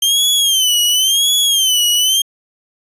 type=tone with vibrato; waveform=sawtooth; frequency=3138 Hz; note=G7; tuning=1 cent sharp; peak=-8 dBFS; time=0.02-2.22 s; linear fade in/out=5 ms; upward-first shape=sine; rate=0.94 Hz; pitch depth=130 cents each way; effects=resampled to 32000 Hz